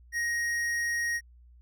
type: tone with tanh clipping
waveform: sine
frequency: 1877 Hz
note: A#6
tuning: 11 cents sharp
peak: -29 dBFS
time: 0.12-1.21 s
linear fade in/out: 50 ms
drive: 14 dB
effects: added 60 Hz sine -52 dBFS peak until 1.61 s